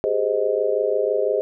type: chord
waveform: sine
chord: Ab major seventh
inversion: third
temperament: just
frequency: 389.3 / 415.3 / 519.1 / 623 Hz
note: G4 / Ab4 / C5 / Eb5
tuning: -12 / 0 / -14 / +2 cents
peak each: -27 / -22 / -23 / -24 dBFS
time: 0.04-1.41 s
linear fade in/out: 0 ms
effects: none